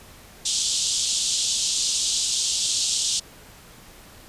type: band-pass noise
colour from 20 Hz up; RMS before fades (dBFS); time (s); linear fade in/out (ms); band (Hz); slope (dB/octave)
white; -24; 0.45-3.2; 10; 3100 to 8200; 48
effects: pink hiss -47 dBFS RMS until 4.28 s + resampled to 32000 Hz